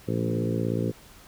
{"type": "harmonic tone with a mistuned harmonic", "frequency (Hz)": 56.9, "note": "A#1", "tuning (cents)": -41, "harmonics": [2, 3, 4, 5, 6, 7, 8, 9], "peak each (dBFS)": [-29, -31, -32, -33, -34, -34, -35, -36], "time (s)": [0.07, 0.92], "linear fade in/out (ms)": 20, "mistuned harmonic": 3, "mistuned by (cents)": 16, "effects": ["pink hiss -51 dBFS RMS until 1.27 s"]}